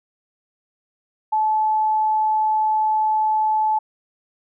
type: tone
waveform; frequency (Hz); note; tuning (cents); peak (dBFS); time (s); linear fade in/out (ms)
sine; 865; A5; -30; -16; 1.32-3.79; 10
effects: none